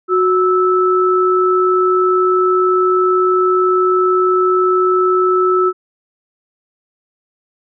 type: tone pair together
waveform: sine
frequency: 367.9 / 1311 Hz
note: F#4 / E6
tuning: -10 / -10 cents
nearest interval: octave + minor seventh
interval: 2200 cents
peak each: -12 / -14 dBFS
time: 0.08-5.73 s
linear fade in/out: 50 ms
effects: none